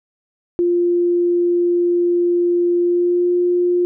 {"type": "tone with pitch glide", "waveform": "sine", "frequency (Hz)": [349.2, 353.9], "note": ["F4", "F4"], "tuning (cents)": [0, 23], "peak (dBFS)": -13, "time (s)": [0.59, 3.85], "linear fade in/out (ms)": 0, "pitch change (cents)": 23, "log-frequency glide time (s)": [2.79, 3.32], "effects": []}